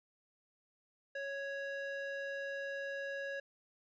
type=tone with band-pass filter; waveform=square; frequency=554.4 Hz; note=C#5; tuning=in tune; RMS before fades=-41 dBFS; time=1.15-3.4 s; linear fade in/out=5 ms; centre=1300 Hz; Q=1.9; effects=resampled to 16000 Hz